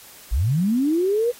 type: linear sweep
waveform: sine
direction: up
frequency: 43.68 to 493.9 Hz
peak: -17 dBFS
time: 0.31-1.32 s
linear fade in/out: 20 ms
effects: white hiss -45 dBFS RMS until 1.39 s + AAC 48 kbps